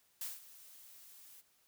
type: noise with ADSR envelope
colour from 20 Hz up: blue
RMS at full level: -40 dBFS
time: 0.21-1.42 s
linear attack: 3 ms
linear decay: 180 ms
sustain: -17 dB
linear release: 23 ms
effects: white hiss -72 dBFS RMS until 1.67 s